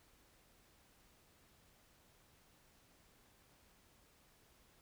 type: silence
effects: pink hiss -69 dBFS RMS until 4.81 s